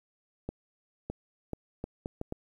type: accelerating click train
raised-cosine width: 2 ms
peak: -21 dBFS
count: 7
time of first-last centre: 0.49-2.324 s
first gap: 610 ms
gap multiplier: 0.71
effects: 10-bit